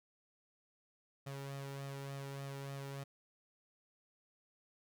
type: tone with flanger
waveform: sawtooth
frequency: 138.2 Hz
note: C#3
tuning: 5 cents flat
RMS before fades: -45 dBFS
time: 1.26-3.04 s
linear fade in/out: 10 ms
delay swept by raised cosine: 1.6 to 2.2 ms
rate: 3.4 Hz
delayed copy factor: +0.55
effects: none